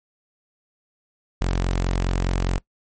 sawtooth tone, 44.86 Hz, F1, 47 cents sharp, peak -16 dBFS, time 1.41-2.58 s, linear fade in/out 0 ms, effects noise-tail reverb RT60 0.1 s tail -21 dB re dry + MP3 32 kbps

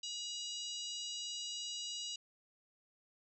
harmonic tone, 963 Hz, B5, 44 cents flat, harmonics 3 / 4 / 5 / 6 / 7 / 8, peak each -44 / -46 / -48 / -50 / -51 / -52 dBFS, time 0.03-2.16 s, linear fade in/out 5 ms, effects none

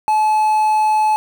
triangle tone with quantisation, 860 Hz, A5, 40 cents flat, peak -10 dBFS, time 0.08-1.16 s, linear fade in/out 0 ms, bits 6, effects none

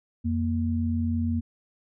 sine tone pair together, 87.6 / 234.1 Hz, F2 / A#3, +6 / +8 cents, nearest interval octave + perfect fourth, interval 1702 cents, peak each -26 dBFS, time 0.24-1.41 s, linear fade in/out 20 ms, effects none

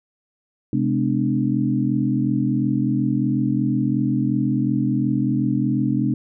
sine tone cluster, 131.9 / 210.3 / 255.7 / 298.6 Hz, C3 / G#3 / C4 / D4, +14 / +22 / -40 / +29 cents, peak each -23 dBFS, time 0.73-6.14 s, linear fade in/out 2 ms, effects none

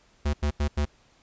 square tone bursts, 73.42 Hz, D2, in tune, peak -23 dBFS, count 4, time 0.25-0.854 s, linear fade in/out 10 ms, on 85 ms, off 88 ms, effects pink hiss -61 dBFS RMS until 1.22 s + resampled to 16000 Hz

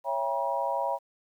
sine chord, C# diminished seventh, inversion none, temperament just, 554.4 / 665.2 / 798.3 / 957.9 Hz, C#5 / E5 / G5 / Bb5, 0 / +16 / +31 / +47 cents, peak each -32 / -33 / -33 / -30 dBFS, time 0.04-0.99 s, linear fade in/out 50 ms, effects 10-bit

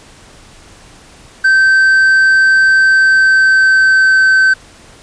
triangle tone with pitch glide, 1552 to 1540.4 Hz, G6 to G6, -18 to -31 cents, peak -4 dBFS, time 1.44-4.54 s, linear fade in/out 10 ms, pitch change -13 cents, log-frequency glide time 2.78-4.26 s, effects pink hiss -40 dBFS RMS until 5.02 s + resampled to 22050 Hz

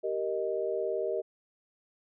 sine chord, Eb major, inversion first, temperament just, 388.9 / 466.7 / 622.3 Hz, G4 / Bb4 / Eb5, -14 / +2 / 0 cents, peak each -33 dBFS, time 0.03-1.22 s, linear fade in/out 20 ms, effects none

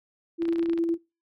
sine tone with tremolo, 334.8 Hz, E4, 27 cents sharp, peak -21 dBFS, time 0.38-0.98 s, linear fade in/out 50 ms, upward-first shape square, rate 9.8 Hz, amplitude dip 30%
clicks, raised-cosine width 0.3 ms, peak -25 dBFS, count 11, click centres 0.421 / 0.454 / 0.489 / 0.526 / 0.559 / 0.594 / 0.628 / 0.659 / 0.697 / 0.733 / 0.777 s
effects noise-tail reverb RT60 0.3 s tail -26 dB re dry

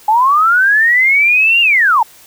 sine linear two-way sweep, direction up then down, 830.6 to 2821 to 830.6 Hz, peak -7 dBFS, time 0.08-2.03 s, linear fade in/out 5 ms, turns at 1.61 s, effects white hiss -42 dBFS RMS until 2.26 s

